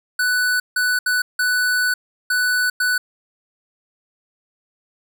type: tone bursts at uneven times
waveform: square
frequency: 1490 Hz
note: F#6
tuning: 12 cents sharp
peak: -17 dBFS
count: 6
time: 0.19-0.6 / 0.76-0.99 / 1.06-1.22 / 1.39-1.94 / 2.3-2.7 / 2.8-2.98 s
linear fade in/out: 5 ms
effects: none